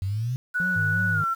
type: exponential sweep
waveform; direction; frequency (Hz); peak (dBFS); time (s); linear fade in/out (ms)
sine; up; 92.5 to 130.81; -24; 0.02-0.36; 0
type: tone with pitch glide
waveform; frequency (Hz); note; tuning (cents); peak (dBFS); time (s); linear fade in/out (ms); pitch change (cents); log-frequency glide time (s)
sine; 1474 to 1351.7; F#6 to E6; -7 to +43; -22; 0.54-1.35; 20; -150; 1.13-1.24
type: tone with vibrato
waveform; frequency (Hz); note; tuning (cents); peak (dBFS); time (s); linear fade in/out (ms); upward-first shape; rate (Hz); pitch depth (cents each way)
triangle; 169.7; F3; -49; -27; 0.6-1.24; 0; sine; 2.9; 150
type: tone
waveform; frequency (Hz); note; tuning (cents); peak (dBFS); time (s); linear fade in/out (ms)
sine; 103.83; G#2; 0; -26; 0.75-1.23; 20
effects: 8-bit